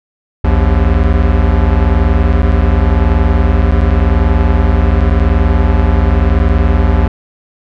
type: tone pair together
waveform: square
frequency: 57.69 / 78.6 Hz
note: A#1 / D#2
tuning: -17 / +18 cents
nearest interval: perfect fourth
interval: 535 cents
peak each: -11 dBFS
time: 0.44-7.08 s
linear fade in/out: 5 ms
effects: low-pass 2000 Hz 12 dB/octave